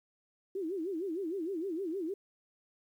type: tone with vibrato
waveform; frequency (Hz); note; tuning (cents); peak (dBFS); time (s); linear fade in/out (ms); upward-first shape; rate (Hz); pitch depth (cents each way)
sine; 354.3; F4; +25; -33; 0.55-2.14; 5; sine; 6.5; 220
effects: 11-bit